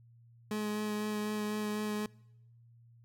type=tone with vibrato; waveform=30% pulse; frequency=211.3 Hz; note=G#3; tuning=30 cents sharp; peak=-30 dBFS; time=0.51-2.06 s; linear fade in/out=2 ms; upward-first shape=sine; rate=4 Hz; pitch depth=12 cents each way; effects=noise-tail reverb RT60 0.9 s tail -25 dB re dry + added 117 Hz sine -57 dBFS peak until 3.04 s